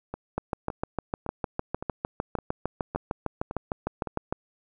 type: two click trains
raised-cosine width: 1 ms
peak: -19 / -13 dBFS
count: 8 / 27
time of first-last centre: 0.14-4.073 / 0.38-4.325 s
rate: 1.78 / 6.59 Hz
effects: none